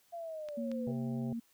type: linear sweep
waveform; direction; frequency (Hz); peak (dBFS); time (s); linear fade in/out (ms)
sine; down; 693 to 481.1; -39; 0.12-0.93; 20
type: clicks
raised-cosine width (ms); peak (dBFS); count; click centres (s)
0.2; -32; 2; 0.487 / 0.716
type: tone with pitch glide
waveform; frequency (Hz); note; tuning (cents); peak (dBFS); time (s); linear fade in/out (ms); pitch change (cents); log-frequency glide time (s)
sine; 233.7 to 231.8; A#3 to A#3; +5 to -10; -35; 0.57-1.4; 10; -15; 0.86-1.04
type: harmonic tone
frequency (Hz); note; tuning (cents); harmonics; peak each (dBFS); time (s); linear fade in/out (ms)
132; C3; +16; 1 / 3 / 4 / 5 / 6; -38 / -48 / -50 / -52 / -54; 0.87-1.33; 2
effects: white hiss -69 dBFS RMS until 1.53 s

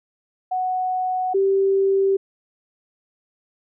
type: tone pair in turn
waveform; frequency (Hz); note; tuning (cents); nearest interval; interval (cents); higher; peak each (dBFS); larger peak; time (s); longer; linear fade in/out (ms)
sine; 740 / 389.6; F#5 / G4; 0 / -11; major seventh; 1111; first; -20 / -15; second; 0.51-1.34 / 1.34-2.17; neither; 10
effects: none

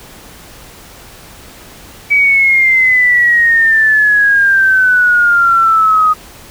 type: exponential sweep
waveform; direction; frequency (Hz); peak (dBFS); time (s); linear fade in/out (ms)
sine; down; 2289 to 1244.5; -6; 2.1-6.14; 20
effects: pink hiss -36 dBFS RMS until 6.5 s

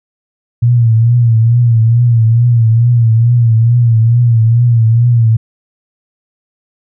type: tone with vibrato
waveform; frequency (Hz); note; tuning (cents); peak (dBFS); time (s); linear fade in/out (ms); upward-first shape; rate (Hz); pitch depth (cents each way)
sine; 116.54; A#2; 0; -5; 0.62-5.37; 10; triangle; 2.3; 87
effects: none

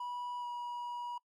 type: tone with pitch glide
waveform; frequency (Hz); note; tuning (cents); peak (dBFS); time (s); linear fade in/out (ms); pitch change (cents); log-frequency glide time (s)
triangle; 977 to 965.8; B5 to B5; -19 to -39; -36; 0-1.18; 5; -20; 0.4-0.45
effects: noise-tail reverb RT60 0.1 s tail -25 dB re dry + Opus 48 kbps

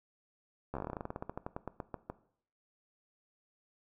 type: slowing click train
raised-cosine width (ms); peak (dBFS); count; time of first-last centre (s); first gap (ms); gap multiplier
1; -24; 24; 0.74-2.1; 13; 1.12
effects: noise-tail reverb RT60 0.6 s tail -17 dB re dry

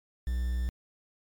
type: tone with quantisation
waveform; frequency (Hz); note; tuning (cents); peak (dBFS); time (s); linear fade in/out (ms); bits
triangle; 61.6; B1; -4; -25; 0.27-0.69; 0; 8
effects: MP3 96 kbps

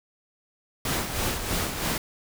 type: noise with tremolo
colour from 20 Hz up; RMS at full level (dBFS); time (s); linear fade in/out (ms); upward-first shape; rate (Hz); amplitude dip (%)
pink; -26; 0.85-1.98; 2; sine; 3.1; 55
effects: none

